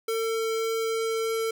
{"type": "tone", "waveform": "square", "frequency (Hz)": 449.7, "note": "A4", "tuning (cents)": 38, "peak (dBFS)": -26, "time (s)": [0.08, 1.51], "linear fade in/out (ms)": 5, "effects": []}